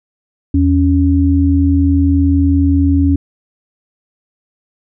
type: tone pair together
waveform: sine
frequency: 82.41 / 278.1 Hz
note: E2 / C#4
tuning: 0 / +6 cents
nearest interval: octave + major sixth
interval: 2106 cents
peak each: -11 dBFS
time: 0.54-3.16 s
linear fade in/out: 5 ms
effects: none